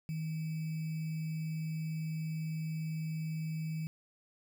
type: tone with sample-and-hold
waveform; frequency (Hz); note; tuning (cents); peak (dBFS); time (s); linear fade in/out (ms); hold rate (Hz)
sine; 158.9; D#3; +37; -34; 0.09-3.87; 0; 2450
effects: none